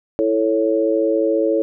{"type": "chord", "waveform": "sine", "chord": "A major", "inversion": "second", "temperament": "equal", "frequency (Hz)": [329.6, 440, 554.4], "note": ["E4", "A4", "C#5"], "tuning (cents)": [0, 0, 0], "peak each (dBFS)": -19, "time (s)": [0.19, 1.62], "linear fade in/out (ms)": 0, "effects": []}